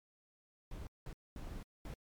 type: noise bursts at uneven times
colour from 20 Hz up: brown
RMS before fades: -45 dBFS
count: 4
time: 0.71-0.87 / 1.06-1.13 / 1.36-1.63 / 1.85-1.94 s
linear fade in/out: 2 ms
effects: MP3 96 kbps